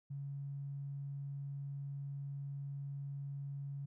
triangle tone with tanh clipping, 140 Hz, C#3, 18 cents sharp, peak -40 dBFS, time 0.1-3.86 s, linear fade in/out 10 ms, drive 3 dB, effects none

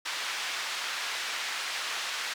pink band-pass noise, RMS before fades -34 dBFS, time 0.05-2.34 s, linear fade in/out 10 ms, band 1400 to 5200 Hz, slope 12 dB/octave, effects none

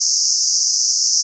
white band-pass noise, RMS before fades -17 dBFS, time 0-1.23 s, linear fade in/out 20 ms, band 5000 to 6500 Hz, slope 96 dB/octave, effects none

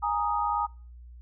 sine chord, Ab suspended second, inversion none, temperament equal, 830.6 / 932.3 / 1244.5 Hz, Ab5 / Bb5 / Eb6, 0 / 0 / 0 cents, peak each -29 dBFS, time 0.02-0.67 s, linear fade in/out 20 ms, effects noise-tail reverb RT60 0.4 s tail -26 dB re dry + added 60 Hz sine -44 dBFS peak until 1.21 s

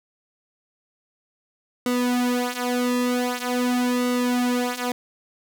sawtooth tone with flanger, 246.9 Hz, B3, in tune, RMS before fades -23 dBFS, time 1.86-4.92 s, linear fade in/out 2 ms, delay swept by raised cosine 1.2 to 5.4 ms, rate 0.45 Hz, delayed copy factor -0.8, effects none

